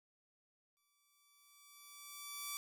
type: tone with exponential growth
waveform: 5% pulse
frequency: 1157 Hz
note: D6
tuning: 26 cents flat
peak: -28 dBFS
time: 0.77-2.57 s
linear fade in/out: 0 ms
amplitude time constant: 390 ms
effects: none